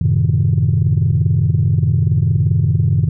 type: chord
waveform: sine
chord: F# diminished seventh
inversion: none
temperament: equal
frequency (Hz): 92.5 / 110 / 130.81 / 155.56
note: F#2 / A2 / C3 / Eb3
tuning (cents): 0 / 0 / 0 / 0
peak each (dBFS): -16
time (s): 0.01-3.09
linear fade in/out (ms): 5
effects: tanh soft clip ceiling -5 dBFS